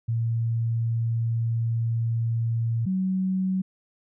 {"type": "tone pair in turn", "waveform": "sine", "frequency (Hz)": [115, 188.03], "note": ["A#2", "F#3"], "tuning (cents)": [-23, 28], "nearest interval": "major sixth", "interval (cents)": 851, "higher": "second", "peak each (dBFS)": -22, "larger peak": "neither", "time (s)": [[0.08, 2.86], [2.86, 3.62]], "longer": "first", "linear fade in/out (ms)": 10, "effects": []}